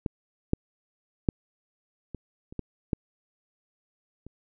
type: clicks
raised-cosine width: 3 ms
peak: -15 / -9 / -8 / -23 / -30 / -18 / -12 / -30 dBFS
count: 8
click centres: 0.062 / 0.534 / 1.288 / 2.147 / 2.525 / 2.593 / 2.932 / 4.266 s
effects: none